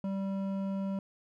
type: tone with hard clipping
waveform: sine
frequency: 194.7 Hz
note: G3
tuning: 12 cents flat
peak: -33 dBFS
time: 0.04-0.99 s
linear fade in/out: 2 ms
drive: 10 dB
effects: none